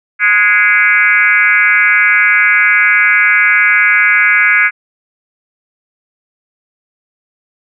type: tone with frequency modulation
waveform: sine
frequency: 1864.7 Hz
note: A#6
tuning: in tune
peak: -6 dBFS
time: 0.19-4.71 s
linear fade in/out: 50 ms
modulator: 205 Hz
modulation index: 2.3
effects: none